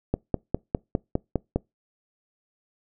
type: click train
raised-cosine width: 2 ms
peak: -9 dBFS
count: 8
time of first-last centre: 0.14-1.56 s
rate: 4.93 Hz
effects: noise-tail reverb RT60 0.2 s tail -25 dB re dry